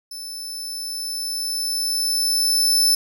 sawtooth tone with level ramp, 5274 Hz, E8, in tune, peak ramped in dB -29 to -11 dBFS, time 0.11-2.95 s, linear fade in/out 5 ms, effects none

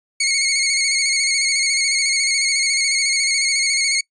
15% pulse tone with vibrato, 2188 Hz, C#7, 23 cents flat, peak -9 dBFS, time 0.2-4.01 s, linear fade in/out 5 ms, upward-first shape square, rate 14 Hz, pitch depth 35 cents each way, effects noise-tail reverb RT60 0.1 s tail -24 dB re dry + resampled to 22050 Hz

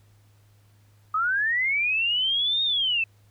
sine linear two-way sweep, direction up then down, 1236 to 3729 to 2599 Hz, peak -21 dBFS, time 1.14-3.04 s, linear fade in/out 5 ms, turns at 2.63 s, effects added 103 Hz sine -55 dBFS peak until 3.3 s + pink hiss -65 dBFS RMS until 3.3 s

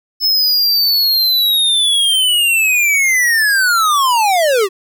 square linear sweep, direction down, 5250 to 361.1 Hz, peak -11 dBFS, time 0.2-4.69 s, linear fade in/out 50 ms, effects none

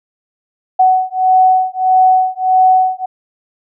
sine beating tone pair, 746 / 747.6 Hz, F#5 / F#5, +14 / +18 cents, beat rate 1.6 Hz, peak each -11 dBFS, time 0.79-3.06 s, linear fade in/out 10 ms, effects none

